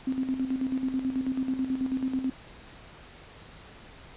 sine tone with tremolo, 261.6 Hz, C4, in tune, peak -24 dBFS, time 0.07-2.3 s, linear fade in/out 5 ms, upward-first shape square, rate 9.2 Hz, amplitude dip 60%, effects pink hiss -49 dBFS RMS until 4.16 s + resampled to 8000 Hz

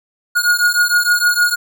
square beating tone pair, 1437 / 1443.5 Hz, F6 / F#6, +49 / -43 cents, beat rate 6.5 Hz, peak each -15 / -16 dBFS, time 0.35-1.56 s, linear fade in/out 20 ms, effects none

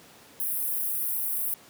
white high-pass noise, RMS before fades -29 dBFS, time 0.4-1.54 s, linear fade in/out 0 ms, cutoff 10000 Hz, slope 48 dB/octave, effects pink hiss -52 dBFS RMS until 1.69 s + high-pass 150 Hz 12 dB/octave

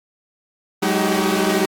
sawtooth tone cluster, 187.8 / 209 / 314.6 / 376 / 389.6 Hz, F#3 / G#3 / D#4 / F#4 / G4, +26 / +11 / +19 / +28 / -11 cents, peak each -19 dBFS, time 0.82-1.66 s, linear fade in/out 10 ms, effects AAC 64 kbps

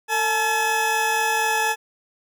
20% pulse tone pair together, 450.4 / 856.7 Hz, A4 / A5, +40 / -46 cents, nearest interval major seventh, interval 1114 cents, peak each -22 / -15 dBFS, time 0.08-1.76 s, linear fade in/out 50 ms, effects none

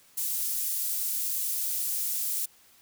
pink high-pass noise, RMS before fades -30 dBFS, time 0.17-2.46 s, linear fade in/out 10 ms, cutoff 11000 Hz, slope 12 dB/octave, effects white hiss -59 dBFS RMS until 2.81 s

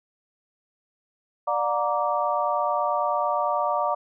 sine tone cluster, 592 / 721 / 934 / 1165 Hz, D5 / F#5 / A#5 / D6, +14 / -45 / +3 / -14 cents, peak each -27 dBFS, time 1.47-3.95 s, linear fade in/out 10 ms, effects none

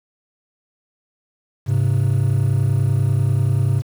triangle tone pair together, 103.01 / 133.3 Hz, G#2 / C3, -14 / +33 cents, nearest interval major third, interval 447 cents, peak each -15 dBFS, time 1.66-3.83 s, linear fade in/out 50 ms, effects tanh soft clip ceiling -6 dBFS + 7-bit

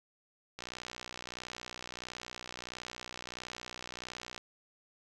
click train, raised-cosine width 0.2 ms, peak -24 dBFS, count 234, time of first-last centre 0.59-4.379 s, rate 61.5 Hz, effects none

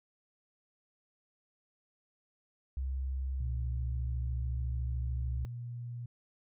sine tone with pitch glide, 65.9 to 66.4 Hz, C2 to C2, +13 to +26 cents, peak -32 dBFS, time 2.77-5.45 s, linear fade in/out 0 ms, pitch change +13 cents, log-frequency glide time 3.73-4.91 s
sine tone, 120 Hz, B2, 49 cents flat, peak -38 dBFS, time 3.4-6.06 s, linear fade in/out 5 ms
effects none

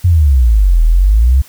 sine exponential two-way sweep, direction down then up, 92.5 to 39.01 to 69.7 Hz, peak -5 dBFS, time 0.04-1.42 s, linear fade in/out 10 ms, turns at 0.84 s, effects white hiss -41 dBFS RMS until 1.48 s

